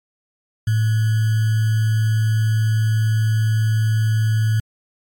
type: tone with sample-and-hold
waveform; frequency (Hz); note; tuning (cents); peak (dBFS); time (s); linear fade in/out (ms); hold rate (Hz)
sine; 110; A2; 0; -14; 0.67-4.6; 5; 1575
effects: MP3 64 kbps